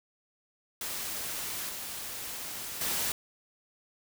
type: noise with level steps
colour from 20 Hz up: white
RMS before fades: -36 / -39 / -31 dBFS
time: 0.81-3.12 s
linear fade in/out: 2 ms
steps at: 1.69 / 2.81 s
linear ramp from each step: 2 ms
effects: none